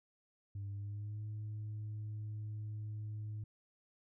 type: tone with pitch glide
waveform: sine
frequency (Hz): 100 to 106.56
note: G2 to G#2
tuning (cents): +35 to +45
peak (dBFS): -38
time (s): 0.55-3.44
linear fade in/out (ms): 5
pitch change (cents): +110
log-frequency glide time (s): 0.7-1.23
effects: tanh soft clip ceiling -38 dBFS